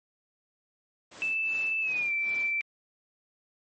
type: noise with tremolo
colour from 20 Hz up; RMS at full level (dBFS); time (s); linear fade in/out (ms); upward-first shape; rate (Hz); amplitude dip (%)
pink; -45; 1.11-2.52; 10; sine; 2.6; 90
type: tone with pitch glide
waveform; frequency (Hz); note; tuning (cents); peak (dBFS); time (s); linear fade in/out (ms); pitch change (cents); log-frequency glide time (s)
sine; 2637 to 2336; E7 to D7; 0 to -10; -26; 1.22-2.61; 0; -210; 1.81-2.12
effects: high-pass 200 Hz 12 dB/octave + MP3 32 kbps